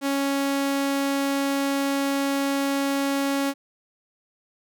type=tone; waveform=sawtooth; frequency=277.2 Hz; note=C#4; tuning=in tune; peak=-18 dBFS; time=0.01-3.54 s; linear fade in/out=50 ms; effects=none